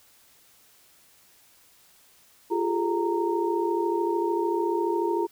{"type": "tone cluster", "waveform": "sine", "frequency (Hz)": [345.4, 398.2, 431.9, 926], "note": ["F4", "G4", "A4", "A#5"], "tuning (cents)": [-19, 27, -32, -12], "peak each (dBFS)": [-26, -29, -31, -29], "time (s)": [2.5, 5.27], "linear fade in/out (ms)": 20, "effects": ["white hiss -58 dBFS RMS until 5.31 s"]}